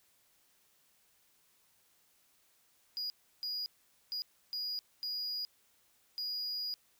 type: tone bursts at uneven times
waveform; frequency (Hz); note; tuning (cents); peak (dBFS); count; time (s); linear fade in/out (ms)
triangle; 4892; D#8; -30; -34; 6; 2.97-3.1 / 3.43-3.66 / 4.12-4.22 / 4.53-4.79 / 5.03-5.45 / 6.18-6.74; 0
effects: white hiss -70 dBFS RMS until 6.99 s